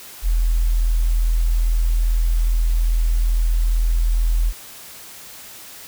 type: tone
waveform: sine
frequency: 41.2 Hz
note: E1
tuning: in tune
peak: -14 dBFS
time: 0.22-4.53 s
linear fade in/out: 50 ms
effects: white hiss -39 dBFS RMS until 5.87 s